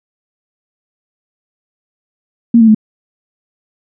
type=tone with pitch steps; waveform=sine; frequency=233.1 / 224.4 / 216 Hz; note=A#3 / A3 / A3; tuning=0 / +34 / -32 cents; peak=-3 dBFS; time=2.54-2.747 s; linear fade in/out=5 ms; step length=69 ms; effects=none